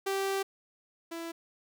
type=tone pair in turn; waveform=sawtooth; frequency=389.9 / 333.2 Hz; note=G4 / E4; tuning=-9 / +19 cents; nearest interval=minor third; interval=272 cents; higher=first; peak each=-25 / -33 dBFS; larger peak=first; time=0.06-0.43 / 1.11-1.32 s; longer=first; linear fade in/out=10 ms; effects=none